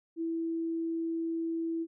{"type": "tone", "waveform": "sine", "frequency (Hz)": 329.6, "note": "E4", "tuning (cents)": 0, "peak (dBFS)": -30, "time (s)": [0.16, 1.87], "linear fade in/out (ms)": 50, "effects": []}